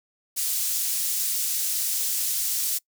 pink high-pass noise, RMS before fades -26 dBFS, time 0.36-2.79 s, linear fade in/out 20 ms, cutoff 7000 Hz, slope 12 dB/octave, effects noise-tail reverb RT60 0.1 s tail -24 dB re dry

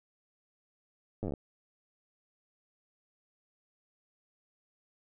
slowing click train, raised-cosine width 2 ms, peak -23 dBFS, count 10, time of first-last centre 1.23-1.338 s, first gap 9 ms, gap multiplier 1.07, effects none

